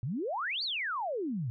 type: exponential two-way sweep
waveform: sine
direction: up then down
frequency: 110 to 4705 to 110 Hz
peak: -31 dBFS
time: 0.03-1.5 s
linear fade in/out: 0 ms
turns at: 0.63 s
effects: none